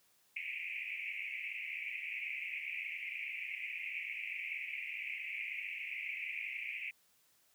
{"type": "band-pass noise", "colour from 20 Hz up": "white", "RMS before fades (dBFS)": -42, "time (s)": [0.36, 6.91], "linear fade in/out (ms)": 5, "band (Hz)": [2100, 2600], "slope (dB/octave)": 96, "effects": ["white hiss -71 dBFS RMS until 7.54 s", "high-pass 60 Hz 12 dB/octave"]}